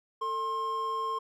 triangle tone pair together, 447.4 / 1064.1 Hz, A4 / C6, +29 / +29 cents, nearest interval octave + minor third, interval 1500 cents, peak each -36 / -28 dBFS, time 0.21-1.19 s, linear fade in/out 10 ms, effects none

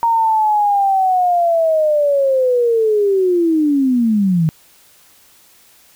sine linear sweep, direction down, 932.3 to 153.3 Hz, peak -11 dBFS, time 0.03-4.49 s, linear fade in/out 0 ms, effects white hiss -49 dBFS RMS until 5.95 s

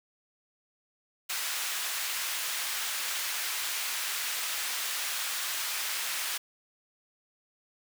pink high-pass noise, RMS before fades -33 dBFS, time 1.29-6.38 s, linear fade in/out 10 ms, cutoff 1600 Hz, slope 12 dB/octave, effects none

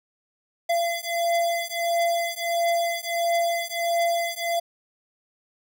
square beating tone pair, 681 / 682.5 Hz, F5 / F5, -44 / -40 cents, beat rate 1.5 Hz, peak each -26 dBFS, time 0.69-4.6 s, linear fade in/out 10 ms, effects none

